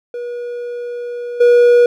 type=tone with level steps; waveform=triangle; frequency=482.3 Hz; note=B4; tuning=41 cents flat; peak=-20 / -4 dBFS; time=0.14-1.86 s; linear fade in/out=2 ms; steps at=1.4 s; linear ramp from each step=10 ms; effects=none